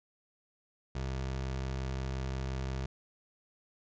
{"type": "tone", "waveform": "25% pulse", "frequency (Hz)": 65.7, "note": "C2", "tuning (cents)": 8, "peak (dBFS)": -30, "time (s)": [0.95, 2.86], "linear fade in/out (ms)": 5, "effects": ["resampled to 16000 Hz"]}